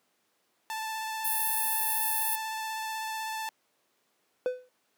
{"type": "tone with vibrato", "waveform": "sawtooth", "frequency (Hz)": 880, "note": "A5", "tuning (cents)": 0, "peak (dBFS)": -29, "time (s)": [0.7, 3.49], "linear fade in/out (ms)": 0, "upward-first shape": "square", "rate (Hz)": 16, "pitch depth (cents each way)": 12}
{"type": "high-pass noise", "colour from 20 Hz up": "pink", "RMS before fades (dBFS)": -30, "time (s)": [1.24, 2.36], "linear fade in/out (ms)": 10, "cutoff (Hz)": 9200, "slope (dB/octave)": 96}
{"type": "tone with exponential decay", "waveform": "triangle", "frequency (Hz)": 503, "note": "B4", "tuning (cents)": 32, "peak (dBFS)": -20, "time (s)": [4.46, 4.69], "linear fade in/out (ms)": 0, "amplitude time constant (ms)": 48}
{"effects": ["pink hiss -72 dBFS RMS until 4.97 s", "high-pass 300 Hz 12 dB/octave"]}